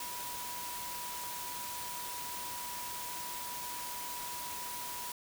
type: tone in noise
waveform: sine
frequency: 974 Hz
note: B5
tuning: 24 cents flat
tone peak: -43 dBFS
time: 0-5.12 s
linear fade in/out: 2 ms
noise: white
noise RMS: -42 dBFS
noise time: 0-5.12 s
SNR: -4 dB
effects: none